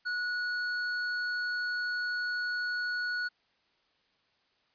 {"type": "tone", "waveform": "square", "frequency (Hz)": 1464, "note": "F#6", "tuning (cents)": -19, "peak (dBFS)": -31, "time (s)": [0.05, 3.29], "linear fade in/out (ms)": 20, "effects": ["white hiss -71 dBFS RMS until 4.74 s", "resampled to 11025 Hz"]}